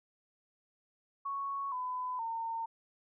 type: tone with pitch steps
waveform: sine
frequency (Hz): 1108.7 / 1005 / 911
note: C#6 / B5 / A#5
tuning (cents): 0 / +30 / -40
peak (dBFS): -34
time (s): 1.25-2.66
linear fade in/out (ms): 10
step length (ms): 470
effects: none